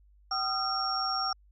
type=tone cluster; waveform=sine; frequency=771 / 1234 / 1358 / 5530 Hz; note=G5 / D#6 / F6 / F8; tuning=-29 / -15 / -49 / -18 cents; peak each=-34 / -35 / -35 / -31 dBFS; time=0.31-1.33 s; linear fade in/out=5 ms; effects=added 50 Hz sine -57 dBFS peak until 1.51 s